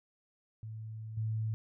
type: tone with level steps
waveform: sine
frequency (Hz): 110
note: A2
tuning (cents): 0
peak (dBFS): -40 / -31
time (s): 0.63-1.54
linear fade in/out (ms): 0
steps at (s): 1.17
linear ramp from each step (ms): 5
effects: none